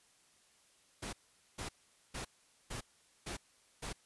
pink noise bursts, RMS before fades -42 dBFS, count 6, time 1.02-3.93 s, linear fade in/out 10 ms, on 110 ms, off 450 ms, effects white hiss -68 dBFS RMS until 4.05 s + resampled to 24000 Hz

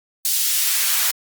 white noise with high-pass filter sweep, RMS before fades -19 dBFS, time 0.25-1.11 s, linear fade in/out 2 ms, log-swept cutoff 4100 to 950 Hz, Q 0.73, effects Opus 32 kbps

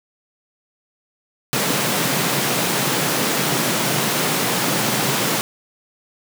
pink high-pass noise, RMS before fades -20 dBFS, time 1.53-5.41 s, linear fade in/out 0 ms, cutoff 120 Hz, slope 96 dB/octave, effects none

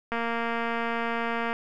click train, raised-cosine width 0.5 ms, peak -15 dBFS, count 328, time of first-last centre 0.12-1.529 s, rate 232 Hz, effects none

